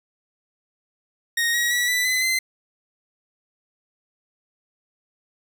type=tone with pitch steps; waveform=sawtooth; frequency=1864.7 / 1902.8 / 1941.6 / 1981.3 / 2022 / 2063 Hz; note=A#6 / A#6 / B6 / B6 / B6 / C7; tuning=0 / +35 / -30 / +5 / +40 / -25 cents; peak=-16 dBFS; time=1.37-2.39 s; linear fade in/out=5 ms; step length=170 ms; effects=none